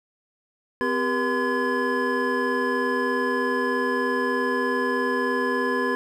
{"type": "tone cluster", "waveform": "triangle", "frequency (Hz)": [255.3, 396.1, 479.3, 1024, 1697], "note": ["C4", "G4", "A#4", "C6", "G#6"], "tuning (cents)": [-42, 18, 48, -38, 37], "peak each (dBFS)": -26, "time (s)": [0.81, 5.95], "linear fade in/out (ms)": 0, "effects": []}